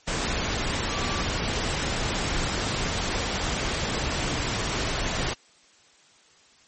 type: tone in noise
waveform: sine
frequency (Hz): 1160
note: D6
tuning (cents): -22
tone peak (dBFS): -34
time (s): 0.89-1.22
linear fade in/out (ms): 10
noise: pink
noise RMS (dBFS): -27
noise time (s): 0.07-5.34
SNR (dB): -10
effects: white hiss -57 dBFS RMS until 6.67 s + MP3 32 kbps